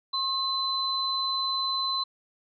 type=tone pair together; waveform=sine; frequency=1070 / 4040 Hz; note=C6 / B7; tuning=+38 / +39 cents; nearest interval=octave + major seventh; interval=2301 cents; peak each=-30 / -27 dBFS; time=0.13-2.04 s; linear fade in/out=10 ms; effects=none